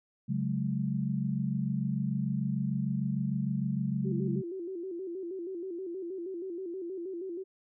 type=chord; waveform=sine; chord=C# suspended fourth; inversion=none; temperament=equal with one note detuned; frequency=138.59 / 185 / 211.6 Hz; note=C#3 / F#3 / G#3; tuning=0 / 0 / +33 cents; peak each=-32 / -33 / -33 dBFS; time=0.28-4.42 s; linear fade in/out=20 ms
type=tone with vibrato; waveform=sine; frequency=360.2 Hz; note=F#4; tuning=46 cents flat; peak=-35 dBFS; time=4.04-7.44 s; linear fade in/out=20 ms; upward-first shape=square; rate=6.3 Hz; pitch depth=95 cents each way
effects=none

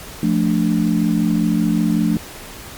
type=chord; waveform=sine; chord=D minor; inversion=first; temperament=equal; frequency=174.61 / 220 / 293.7 Hz; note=F3 / A3 / D4; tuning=0 / 0 / 0 cents; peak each=-18 / -17 / -20 dBFS; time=0.23-2.17 s; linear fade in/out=2 ms; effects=pink hiss -35 dBFS RMS until 2.77 s + MP3 96 kbps

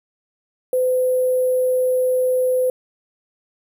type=tone with sample-and-hold; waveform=sine; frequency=508 Hz; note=B4; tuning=49 cents sharp; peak=-15 dBFS; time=0.73-2.7 s; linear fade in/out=2 ms; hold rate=11025 Hz; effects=none

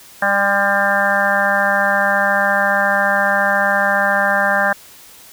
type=harmonic tone with a mistuned harmonic; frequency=199.2 Hz; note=G3; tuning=28 cents sharp; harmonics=1 / 3 / 4 / 5 / 6 / 7 / 8 / 9; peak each=-27 / -20 / -20 / -25 / -25 / -25 / -17 / -21 dBFS; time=0.22-4.73 s; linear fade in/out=5 ms; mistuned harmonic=5; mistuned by=+52 cents; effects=white hiss -42 dBFS RMS until 5.32 s

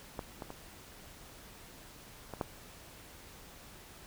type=clicks; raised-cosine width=1 ms; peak=-23 / -26 / -28 / -26 / -18 dBFS; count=5; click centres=0.192 / 0.422 / 0.504 / 2.337 / 2.412 s; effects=pink hiss -53 dBFS RMS until 4.06 s

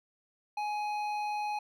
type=tone with hard clipping; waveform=triangle; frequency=837 Hz; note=G#5; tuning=13 cents sharp; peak=-33 dBFS; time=0.57-1.59 s; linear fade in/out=5 ms; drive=13 dB; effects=none

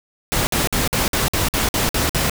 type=noise bursts; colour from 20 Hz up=pink; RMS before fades=-19 dBFS; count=10; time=0.32-2.297 s; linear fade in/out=0 ms; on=150 ms; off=53 ms; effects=none

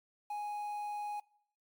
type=tone with quantisation; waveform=triangle; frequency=830.6 Hz; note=G#5; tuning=in tune; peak=-34 dBFS; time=0.3-1.2 s; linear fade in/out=5 ms; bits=10; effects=noise-tail reverb RT60 0.7 s tail -24 dB re dry + MP3 96 kbps

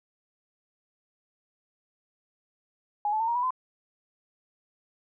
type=tone with pitch steps; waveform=sine; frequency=830.6 / 865.9 / 902.6 / 941 / 980.9 / 1022.6 Hz; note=G#5 / A5 / A5 / A#5 / B5 / C6; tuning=0 / -28 / +44 / +16 / -12 / -40 cents; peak=-24 dBFS; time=3.05-3.506 s; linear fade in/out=2 ms; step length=76 ms; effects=none

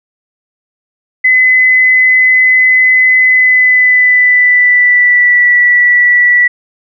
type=tone with pitch glide; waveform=sine; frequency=2023 to 1954.1 Hz; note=B6 to B6; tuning=+41 to -19 cents; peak=-4 dBFS; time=1.24-6.48 s; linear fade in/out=10 ms; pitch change=-60 cents; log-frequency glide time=3.23-5.51 s; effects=none

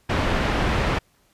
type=low-pass noise; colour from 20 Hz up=pink; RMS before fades=-22 dBFS; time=0.09-0.99 s; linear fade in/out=10 ms; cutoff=2600 Hz; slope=12 dB/octave; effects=pink hiss -62 dBFS RMS until 1.33 s + resampled to 32000 Hz

